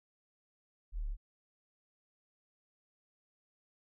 sine linear two-way sweep, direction down then up, 42.49 to 34.06 to 42.49 Hz, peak -34 dBFS, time 0.92-1.17 s, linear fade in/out 50 ms, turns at 1.09 s, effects none

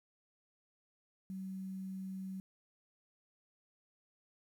sine tone with quantisation, 190 Hz, F#3, 46 cents sharp, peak -40 dBFS, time 1.3-2.4 s, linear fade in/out 0 ms, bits 11, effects none

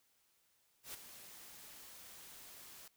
white noise with ADSR envelope, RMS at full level -45 dBFS, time 0.83-2.88 s, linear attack 110 ms, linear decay 11 ms, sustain -10 dB, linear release 4 ms, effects white hiss -75 dBFS RMS until 2.96 s

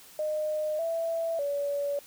sine tone with pitch steps, 613 / 662 / 570 Hz, D#5 / E5 / C#5, -26 / +7 / +48 cents, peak -27 dBFS, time 0.19-1.99 s, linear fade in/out 2 ms, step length 600 ms, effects white hiss -52 dBFS RMS until 2.06 s

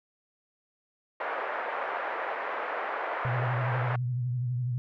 pink band-pass noise, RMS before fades -33 dBFS, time 1.2-3.96 s, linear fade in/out 5 ms, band 510 to 1900 Hz, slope 24 dB/octave
sine tone with vibrato, 123.47 Hz, B2, in tune, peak -27 dBFS, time 3.25-4.78 s, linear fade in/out 0 ms, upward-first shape triangle, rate 12 Hz, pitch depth 72 cents each way
effects none

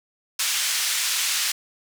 white band-pass noise, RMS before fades -24 dBFS, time 0.39-1.52 s, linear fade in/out 5 ms, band 1700 to 7800 Hz, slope 12 dB/octave, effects none

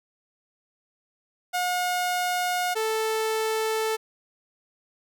sawtooth tone pair in turn, 720 / 440.1 Hz, F#5 / A4, -47 / 0 cents, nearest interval major sixth, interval 853 cents, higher first, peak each -20 dBFS, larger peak neither, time 1.53-2.75 / 2.75-3.97 s, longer neither, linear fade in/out 20 ms, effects none

